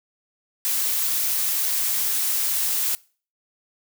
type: noise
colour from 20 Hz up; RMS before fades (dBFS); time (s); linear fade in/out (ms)
blue; -23; 0.65-2.95; 0
effects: noise-tail reverb RT60 0.4 s tail -23 dB re dry